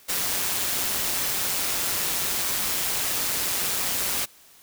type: noise with amplitude modulation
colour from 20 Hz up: white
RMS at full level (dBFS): -24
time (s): 0.08-4.26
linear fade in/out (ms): 20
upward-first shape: sine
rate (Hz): 186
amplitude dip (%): 45
effects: white hiss -53 dBFS RMS until 4.62 s